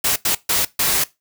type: noise bursts at uneven times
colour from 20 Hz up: white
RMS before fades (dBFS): -18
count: 4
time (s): 0.04-0.16 / 0.25-0.35 / 0.49-0.65 / 0.79-1.04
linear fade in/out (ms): 5
effects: noise-tail reverb RT60 0.2 s tail -19 dB re dry